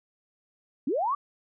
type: linear sweep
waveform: sine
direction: up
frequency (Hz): 230.2 to 1194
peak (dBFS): -24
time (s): 0.87-1.15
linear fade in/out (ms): 5
effects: none